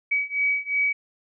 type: beating tone pair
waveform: sine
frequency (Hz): 2271 / 2273.8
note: C#7 / C#7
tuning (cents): +41 / +43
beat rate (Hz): 2.8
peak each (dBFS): -25 / -24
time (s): 0.11-0.93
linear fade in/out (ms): 10
effects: none